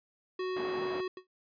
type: tone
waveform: square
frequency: 370 Hz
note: F#4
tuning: in tune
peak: -33 dBFS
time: 0.39-1.08 s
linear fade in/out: 5 ms
type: band-pass noise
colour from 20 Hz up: white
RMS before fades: -41 dBFS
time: 0.56-1.01 s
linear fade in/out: 5 ms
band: 150 to 850 Hz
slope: 12 dB/octave
type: tone with exponential decay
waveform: square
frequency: 370 Hz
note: F#4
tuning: in tune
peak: -39 dBFS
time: 1.17-1.27 s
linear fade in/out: 2 ms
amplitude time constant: 20 ms
effects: resampled to 11025 Hz